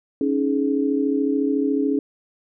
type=chord; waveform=sine; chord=C# suspended second; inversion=none; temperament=equal with one note detuned; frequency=277.2 / 311.1 / 421.3 Hz; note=C#4 / D#4 / G#4; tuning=0 / 0 / +25 cents; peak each=-20 / -25 / -24 dBFS; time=0.21-1.99 s; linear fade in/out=2 ms; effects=none

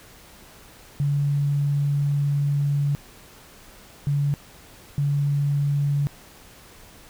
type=tone bursts at uneven times; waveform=sine; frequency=143 Hz; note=D3; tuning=46 cents flat; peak=-19 dBFS; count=3; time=1-2.95 / 4.07-4.34 / 4.98-6.07 s; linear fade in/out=0 ms; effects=pink hiss -48 dBFS RMS until 7.09 s

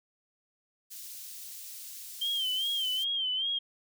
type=high-pass noise; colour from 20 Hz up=white; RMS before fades=-44 dBFS; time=0.9-3.05 s; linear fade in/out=20 ms; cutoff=4100 Hz; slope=12 dB/octave
type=tone with vibrato; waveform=sine; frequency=3139 Hz; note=G7; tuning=2 cents sharp; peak=-28 dBFS; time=2.21-3.59 s; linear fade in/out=10 ms; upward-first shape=sine; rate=2.5 Hz; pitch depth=84 cents each way
effects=none

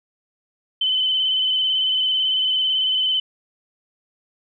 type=tone with vibrato; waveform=sine; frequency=3045 Hz; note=F#7; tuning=49 cents sharp; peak=-17 dBFS; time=0.81-3.2 s; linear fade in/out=5 ms; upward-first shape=square; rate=18 Hz; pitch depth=22 cents each way; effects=none

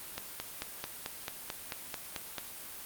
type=click train; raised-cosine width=0.2 ms; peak=-18 dBFS; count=11; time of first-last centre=0.18-2.383 s; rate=4.54 Hz; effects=white hiss -45 dBFS RMS until 2.85 s + Opus 32 kbps

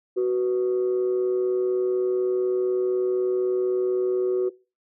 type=tone pair together; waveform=sine; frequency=372 / 492.1 Hz; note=F#4 / B4; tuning=+9 / -6 cents; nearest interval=perfect fourth; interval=485 cents; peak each=-19 / -28 dBFS; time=0.16-4.5 s; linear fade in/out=20 ms; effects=noise-tail reverb RT60 0.3 s tail -21 dB re dry + tanh soft clip ceiling -16 dBFS

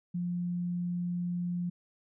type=tone; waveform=sine; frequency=175.9 Hz; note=F3; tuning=13 cents sharp; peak=-30 dBFS; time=0.14-1.7 s; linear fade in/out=10 ms; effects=none

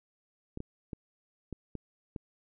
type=clicks; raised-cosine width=3 ms; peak=-25 dBFS; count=6; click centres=0.574 / 0.604 / 0.932 / 1.527 / 1.753 / 2.162 s; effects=none

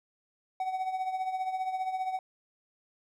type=tone with tremolo; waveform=triangle; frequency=752 Hz; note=F#5; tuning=28 cents sharp; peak=-25 dBFS; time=0.6-2.19 s; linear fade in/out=2 ms; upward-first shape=triangle; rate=15 Hz; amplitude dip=70%; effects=none

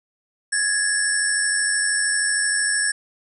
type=tone cluster; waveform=sine; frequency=1671 / 1764 / 5420 / 8070 / 9590 Hz; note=G#6 / A6 / E8 / B8 / D9; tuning=+10 / +4 / +47 / +36 / +35 cents; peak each=-22 / -29 / -28 / -24 / -26 dBFS; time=0.52-2.92 s; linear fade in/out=10 ms; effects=none

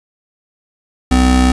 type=tone pair together; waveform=square; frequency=63.8 / 255.2 Hz; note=C2 / C4; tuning=-43 / -43 cents; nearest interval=2 octaves; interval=2400 cents; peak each=-12 dBFS; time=1.11-1.52 s; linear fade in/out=5 ms; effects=resampled to 24000 Hz + 8-bit

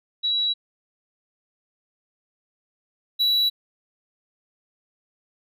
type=tone pair in turn; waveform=sine / triangle; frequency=3902 / 3923 Hz; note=B7 / B7; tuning=-22 / -12 cents; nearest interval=unison; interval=10 cents; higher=second; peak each=-20 / -16 dBFS; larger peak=second; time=0.23-0.54 / 3.19-3.5 s; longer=neither; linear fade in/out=20 ms; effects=none

